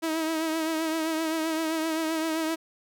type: tone with vibrato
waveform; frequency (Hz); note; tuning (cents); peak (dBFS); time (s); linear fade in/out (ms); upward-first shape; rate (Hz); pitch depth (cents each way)
sawtooth; 320.4; E4; -49; -22; 0.02-2.56; 20; triangle; 7.7; 49
effects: none